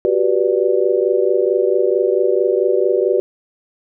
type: chord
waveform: sine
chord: G major seventh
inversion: third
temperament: just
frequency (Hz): 367.5 / 392 / 490 / 588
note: F#4 / G4 / B4 / D5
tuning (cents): -12 / 0 / -14 / +2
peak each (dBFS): -18 / -17 / -18 / -21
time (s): 0.05-3.2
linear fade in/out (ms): 0
effects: none